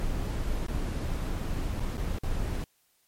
brown noise with dropouts, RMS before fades -30 dBFS, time 0-2.64 s, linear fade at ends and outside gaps 0 ms, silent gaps 0.665-0.684 / 1.795-1.805 / 1.97-1.979 / 2.185-2.235 s, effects white hiss -69 dBFS RMS until 3.07 s + MP3 64 kbps

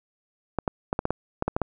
clicks, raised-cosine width 1 ms, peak -10 dBFS, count 10, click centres 0.587 / 0.678 / 0.929 / 0.991 / 1.054 / 1.106 / 1.424 / 1.48 / 1.565 / 1.617 s, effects none

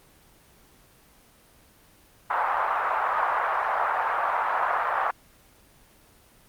white band-pass noise, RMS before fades -25 dBFS, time 2.3-5.11 s, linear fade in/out 5 ms, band 720 to 1300 Hz, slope 24 dB/octave, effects pink hiss -56 dBFS RMS until 6.48 s + Opus 24 kbps

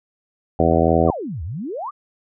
harmonic tone, 82.41 Hz, E2, in tune, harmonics 1 / 2 / 3 / 4 / 5 / 6 / 7 / 8 / 9, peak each -22 / -22 / -22 / -22 / -22 / -22 / -22 / -22 / -22 dBFS, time 0.59-1.11 s, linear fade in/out 5 ms
sine exponential two-way sweep, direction down then up, 1272 to 72 to 1272 Hz, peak -25 dBFS, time 1.07-1.91 s, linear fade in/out 20 ms, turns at 1.43 s
effects none

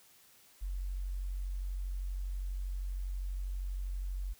sine tone, 46.25 Hz, F#1, in tune, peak -34 dBFS, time 0.61-4.34 s, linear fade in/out 20 ms, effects white hiss -62 dBFS RMS until 4.39 s

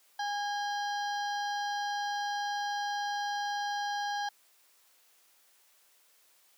harmonic tone with a mistuned harmonic, 819 Hz, G#5, 24 cents flat, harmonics 1 / 2 / 4 / 5 / 6 / 7, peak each -32 / -38 / -44 / -46 / -48 / -49 dBFS, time 0.19-4.29 s, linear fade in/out 5 ms, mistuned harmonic 4, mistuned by -52 cents, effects white hiss -65 dBFS RMS until 6.57 s + high-pass 400 Hz 12 dB/octave

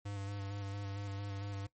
square tone with vibrato, 100 Hz, G2, 35 cents sharp, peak -40 dBFS, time 0.05-1.67 s, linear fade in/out 10 ms, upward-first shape square, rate 4.4 Hz, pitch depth 21 cents each way, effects noise-tail reverb RT60 0.1 s tail -17 dB re dry + MP3 32 kbps

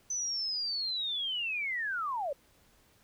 sine linear sweep, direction down, 6100 to 528 Hz, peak -31 dBFS, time 0.1-2.33 s, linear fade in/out 5 ms, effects pink hiss -65 dBFS RMS until 3.03 s

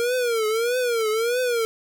square tone with vibrato, 466.2 Hz, A#4, in tune, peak -21 dBFS, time 0-1.65 s, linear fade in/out 0 ms, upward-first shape triangle, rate 1.6 Hz, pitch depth 160 cents each way, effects none

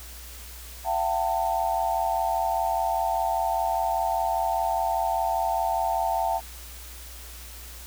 sine tone cluster, 678 / 763 / 895 Hz, E5 / G5 / A5, +49 / -47 / +29 cents, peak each -27 dBFS, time 0.84-6.41 s, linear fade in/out 50 ms, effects added 60 Hz sine -42 dBFS peak until 7.86 s + white hiss -44 dBFS RMS until 7.86 s

